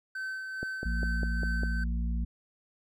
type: tone with tremolo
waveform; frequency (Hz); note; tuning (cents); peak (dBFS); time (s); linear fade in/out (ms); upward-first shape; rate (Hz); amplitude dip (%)
triangle; 1536; G6; -36; -31; 0.15-1.84; 5; sine; 2.4; 35
type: click train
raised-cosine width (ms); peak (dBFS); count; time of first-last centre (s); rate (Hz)
2; -22; 6; 0.63-1.634; 4.98
type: harmonic tone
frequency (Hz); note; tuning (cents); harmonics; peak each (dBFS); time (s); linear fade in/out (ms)
57.8; A#1; -14; 1 / 3 / 4; -28 / -38 / -40; 0.85-2.25; 10
effects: none